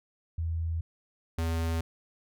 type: tone pair in turn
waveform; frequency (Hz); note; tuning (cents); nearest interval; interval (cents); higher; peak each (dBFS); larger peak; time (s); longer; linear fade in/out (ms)
sine / square; 82.3 / 82.3; E2 / E2; -2 / -2; unison; 0; neither; -28; neither; 0.38-0.81 / 1.38-1.81; neither; 5
effects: none